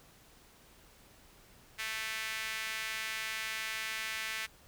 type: tone with high-pass filter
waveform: sawtooth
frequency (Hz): 220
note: A3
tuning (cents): 0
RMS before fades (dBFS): -38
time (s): 1.78-4.47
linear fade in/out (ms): 20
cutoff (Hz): 2000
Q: 2.1
effects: pink hiss -60 dBFS RMS until 4.67 s